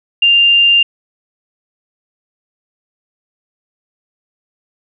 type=tone; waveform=sine; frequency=2794 Hz; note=F7; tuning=in tune; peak=-6 dBFS; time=0.22-0.83 s; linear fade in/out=5 ms; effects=none